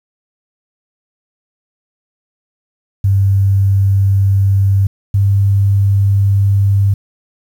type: tone pair in turn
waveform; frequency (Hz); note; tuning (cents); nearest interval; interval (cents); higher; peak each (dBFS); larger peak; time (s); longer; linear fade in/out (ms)
sine; 98 / 99.37; G2 / G2; 0 / +24; unison; 24; second; -8; neither; 3.04-4.87 / 5.14-6.94; first; 5
effects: 7-bit